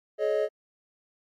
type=chord; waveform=triangle; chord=Ab suspended fourth; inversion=none; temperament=equal with one note detuned; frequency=425.7 / 554.4 / 622.3 Hz; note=Ab4 / Db5 / Eb5; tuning=+43 / 0 / 0 cents; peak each=-25 / -27 / -25 dBFS; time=0.18-0.49 s; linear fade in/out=50 ms; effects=MP3 96 kbps